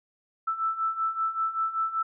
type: beating tone pair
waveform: sine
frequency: 1318.5 / 1323.7 Hz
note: E6 / E6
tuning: 0 / +7 cents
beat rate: 5.2 Hz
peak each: -31 / -27 dBFS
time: 0.47-2.03 s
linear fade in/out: 10 ms
effects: none